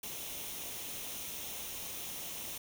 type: noise with comb filter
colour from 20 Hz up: white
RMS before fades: -42 dBFS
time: 0.03-2.58 s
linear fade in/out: 5 ms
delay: 0.32 ms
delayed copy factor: +0.5
effects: none